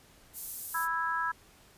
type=high-pass noise; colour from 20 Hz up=white; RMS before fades=-37 dBFS; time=0.33-0.88 s; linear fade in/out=50 ms; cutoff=11000 Hz; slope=12 dB/octave
type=chord; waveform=sine; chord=E major; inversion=second; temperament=just; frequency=988.9 / 1318.5 / 1648.1 Hz; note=B5 / E6 / G#6; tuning=+2 / 0 / -14 cents; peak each=-33 dBFS; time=0.74-1.32 s; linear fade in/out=10 ms
effects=pink hiss -59 dBFS RMS until 1.77 s + resampled to 32000 Hz